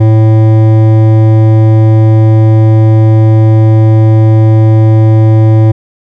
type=tone with hard clipping; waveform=sine; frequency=110 Hz; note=A2; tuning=in tune; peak=-4 dBFS; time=0-5.72 s; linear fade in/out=10 ms; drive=12 dB; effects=none